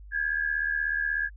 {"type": "tone pair together", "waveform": "sine", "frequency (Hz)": [1620.5, 1697], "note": ["G#6", "G#6"], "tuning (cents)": [-43, 37], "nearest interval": "minor second", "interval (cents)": 80, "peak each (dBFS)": -28, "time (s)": [0.11, 1.3], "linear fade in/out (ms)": 50, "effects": ["added 50 Hz sine -43 dBFS peak until 1.36 s"]}